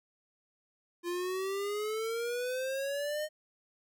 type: exponential sweep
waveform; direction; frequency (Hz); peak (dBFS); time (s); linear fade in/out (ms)
square; up; 344.5 to 618; -33; 1.03-3.29; 50
effects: none